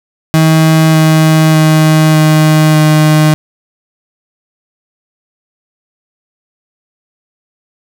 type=tone with pitch steps; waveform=35% pulse; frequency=159.2 / 157.92 / 156.65 / 155.38 / 154.13 Hz; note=D#3 / D#3 / D#3 / D#3 / D#3; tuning=+40 / +26 / +12 / -2 / -16 cents; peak=-3 dBFS; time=0.34-3.34 s; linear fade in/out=0 ms; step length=600 ms; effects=none